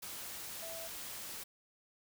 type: tone in noise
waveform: sine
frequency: 659.3 Hz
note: E5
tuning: in tune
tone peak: -46 dBFS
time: 0.62-0.88 s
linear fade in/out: 10 ms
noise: white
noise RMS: -45 dBFS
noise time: 0.02-1.44 s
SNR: -4 dB
effects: none